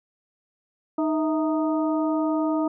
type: harmonic tone with a mistuned harmonic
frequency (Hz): 310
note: D#4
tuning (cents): -6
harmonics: 1 / 2 / 3 / 4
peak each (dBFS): -22 / -28 / -32 / -34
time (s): 0.98-2.68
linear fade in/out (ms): 5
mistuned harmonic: 2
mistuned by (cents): +75
effects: none